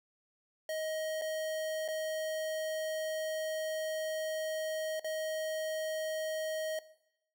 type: tone with dropouts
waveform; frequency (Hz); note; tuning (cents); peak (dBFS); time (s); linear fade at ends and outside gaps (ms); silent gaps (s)
square; 629; D#5; +19; -35; 0.69-6.79; 2; 1.214-1.219 / 1.879-1.885 / 4.996-5.044
effects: noise-tail reverb RT60 0.8 s tail -18 dB re dry